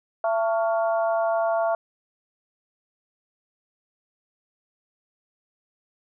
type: harmonic tone with a mistuned harmonic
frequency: 224 Hz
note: A3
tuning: 31 cents sharp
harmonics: 3 / 4 / 5 / 6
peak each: -21 / -30 / -32 / -34 dBFS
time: 0.24-1.75 s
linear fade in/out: 2 ms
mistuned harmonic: 6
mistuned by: +70 cents
effects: none